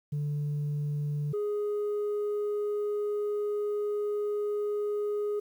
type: tone pair in turn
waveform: sine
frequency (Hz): 146.83 / 415.3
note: D3 / G#4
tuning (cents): 0 / 0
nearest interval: octave + tritone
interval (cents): 1800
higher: second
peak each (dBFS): -26 / -25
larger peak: second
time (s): 0.12-1.33 / 1.33-5.4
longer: second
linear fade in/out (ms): 10
effects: tanh soft clip ceiling -27 dBFS + 10-bit